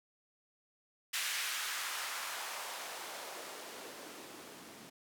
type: noise with band-pass filter sweep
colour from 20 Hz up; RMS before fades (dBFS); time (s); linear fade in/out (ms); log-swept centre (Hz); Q
blue; -42; 1.13-4.9; 10; 2100 to 200; 1.2
effects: none